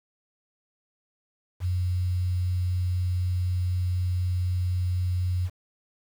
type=tone with quantisation; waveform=sine; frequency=90.4 Hz; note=F#2; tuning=40 cents flat; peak=-23 dBFS; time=1.6-5.5 s; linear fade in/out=50 ms; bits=8; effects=none